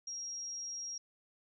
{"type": "tone", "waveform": "sine", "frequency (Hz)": 5620, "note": "F8", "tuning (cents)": 10, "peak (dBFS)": -39, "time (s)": [0.07, 0.98], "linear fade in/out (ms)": 5, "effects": []}